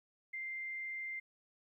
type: tone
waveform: sine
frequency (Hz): 2093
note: C7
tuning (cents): 0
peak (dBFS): -39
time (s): 0.33-1.2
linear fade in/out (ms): 10
effects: 13-bit